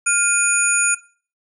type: tone cluster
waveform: sine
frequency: 1410 / 2467 / 6860 / 9500 Hz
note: F6 / D#7 / A8 / D9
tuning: +16 / -15 / -45 / +19 cents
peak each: -20 dBFS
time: 0.06-0.95 s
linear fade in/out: 10 ms
effects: noise-tail reverb RT60 0.4 s tail -18 dB re dry